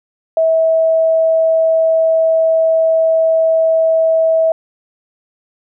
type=tone; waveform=sine; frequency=648 Hz; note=E5; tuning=30 cents flat; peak=-9 dBFS; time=0.37-4.52 s; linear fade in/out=2 ms; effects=none